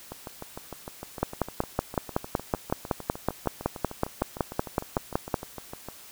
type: two click trains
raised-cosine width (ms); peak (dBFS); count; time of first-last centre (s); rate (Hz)
1; -22 / -9; 39 / 23; 0.12-5.886 / 1.23-5.342; 6.59 / 5.35
effects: white hiss -48 dBFS RMS until 6.11 s